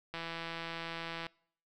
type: click train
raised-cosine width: 0.3 ms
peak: -24 dBFS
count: 188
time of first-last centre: 0.14-1.267 s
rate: 166 Hz
effects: noise-tail reverb RT60 0.6 s tail -25 dB re dry